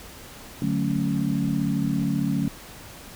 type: chord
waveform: sine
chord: D major seventh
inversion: none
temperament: equal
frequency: 146.83 / 185 / 220 / 277.2 Hz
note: D3 / F#3 / A3 / C#4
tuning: 0 / 0 / 0 / 0 cents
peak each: -27 dBFS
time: 0.62-2.48 s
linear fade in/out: 2 ms
effects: pink hiss -43 dBFS RMS until 3.15 s